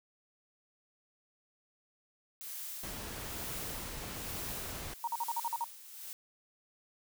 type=noise with tremolo; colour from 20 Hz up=blue; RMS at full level=-42 dBFS; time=2.41-6.13 s; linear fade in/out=0 ms; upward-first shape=sine; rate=1.1 Hz; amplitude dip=70%
type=noise; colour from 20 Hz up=pink; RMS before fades=-43 dBFS; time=2.83-4.94 s; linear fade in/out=5 ms
type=tone bursts; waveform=sine; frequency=935 Hz; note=A#5; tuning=5 cents sharp; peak=-31 dBFS; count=8; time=5.04-5.642 s; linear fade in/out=2 ms; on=35 ms; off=46 ms
effects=none

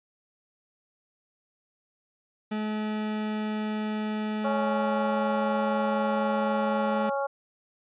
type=tone; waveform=40% pulse; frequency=213.9 Hz; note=A3; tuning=49 cents flat; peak=-27 dBFS; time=2.51-7.1 s; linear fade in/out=10 ms
type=harmonic tone; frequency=277.2 Hz; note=C#4; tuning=in tune; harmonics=2 / 3 / 4 / 5; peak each=-28 / -31 / -35 / -36 dBFS; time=4.44-7.27 s; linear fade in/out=10 ms
effects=resampled to 8000 Hz

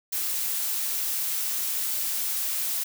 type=noise; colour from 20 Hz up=blue; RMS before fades=-28 dBFS; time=0.12-2.84 s; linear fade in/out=10 ms; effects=none

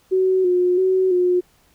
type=tone with vibrato; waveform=sine; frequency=367.2 Hz; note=F#4; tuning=13 cents flat; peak=-14 dBFS; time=0.11-1.41 s; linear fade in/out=20 ms; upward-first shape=square; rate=1.5 Hz; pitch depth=37 cents each way; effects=pink hiss -58 dBFS RMS until 1.74 s

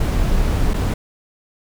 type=noise with dropouts; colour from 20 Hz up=brown; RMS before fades=-17 dBFS; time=0-0.94 s; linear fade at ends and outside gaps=5 ms; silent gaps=0.736-0.74 s; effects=none

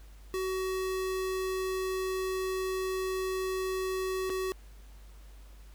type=tone with dropouts; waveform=square; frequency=376 Hz; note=F#4; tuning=28 cents sharp; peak=-31 dBFS; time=0.34-4.52 s; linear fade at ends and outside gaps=0 ms; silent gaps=4.296-4.301 s; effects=added 50 Hz sine -48 dBFS peak until 5.74 s + pink hiss -61 dBFS RMS until 5.74 s

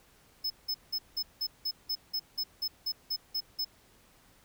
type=tone bursts; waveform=square; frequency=5200 Hz; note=E8; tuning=24 cents flat; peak=-30 dBFS; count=14; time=0.44-3.648 s; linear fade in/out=10 ms; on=62 ms; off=180 ms; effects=pink hiss -62 dBFS RMS until 4.44 s

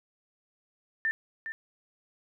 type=tone with echo; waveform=sine; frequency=1787 Hz; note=A6; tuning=26 cents sharp; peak=-25 dBFS; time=1.05-1.11 s; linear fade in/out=0 ms; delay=410 ms; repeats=1; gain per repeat=-9 dB; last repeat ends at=1.52 s; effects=none

